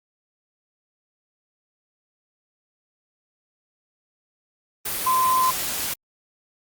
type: tone in noise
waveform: sine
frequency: 1031 Hz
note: C6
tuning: 26 cents flat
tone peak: -17 dBFS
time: 5.06-5.51 s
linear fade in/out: 10 ms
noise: white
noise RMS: -27 dBFS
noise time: 4.85-5.94 s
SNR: +7 dB
effects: Opus 32 kbps